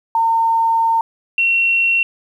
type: tone pair in turn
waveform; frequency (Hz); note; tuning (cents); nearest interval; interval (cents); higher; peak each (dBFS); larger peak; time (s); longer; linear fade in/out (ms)
sine; 910 / 2727; A#5 / F7; -42 / -42; octave + perfect fifth; 1900; second; -12; neither; 0.15-1.01 / 1.38-2.03; first; 2
effects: 8-bit